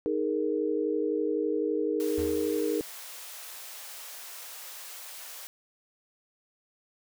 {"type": "chord", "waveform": "sine", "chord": "D# suspended fourth", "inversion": "none", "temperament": "just", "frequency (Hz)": [311.1, 414.8, 466.7], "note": ["D#4", "G#4", "A#4"], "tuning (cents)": [0, -2, 2], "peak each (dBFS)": -30, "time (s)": [0.06, 2.81], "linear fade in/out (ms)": 0}
{"type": "high-pass noise", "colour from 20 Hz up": "white", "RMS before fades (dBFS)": -43, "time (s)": [2, 5.47], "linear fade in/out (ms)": 0, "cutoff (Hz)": 490, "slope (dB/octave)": 24}
{"type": "tone with exponential decay", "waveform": "square", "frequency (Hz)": 81, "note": "E2", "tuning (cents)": -30, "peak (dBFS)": -33, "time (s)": [2.18, 2.74], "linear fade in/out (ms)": 0, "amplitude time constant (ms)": 120}
{"effects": []}